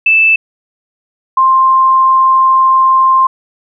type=tone pair in turn; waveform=sine; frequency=2637 / 1052.3 Hz; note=E7 / C6; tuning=0 / +10 cents; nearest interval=octave + major third; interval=1590 cents; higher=first; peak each=-5 dBFS; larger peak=neither; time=0.06-0.36 / 1.37-3.27 s; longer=second; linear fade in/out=5 ms; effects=none